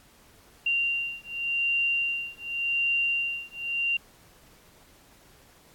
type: beating tone pair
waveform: sine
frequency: 2772 / 2772.88 Hz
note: F7 / F7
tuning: -14 / -13 cents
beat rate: 0.88 Hz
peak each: -28 dBFS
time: 0.66-3.97 s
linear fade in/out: 5 ms
effects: pink hiss -57 dBFS RMS until 5.74 s + AAC 64 kbps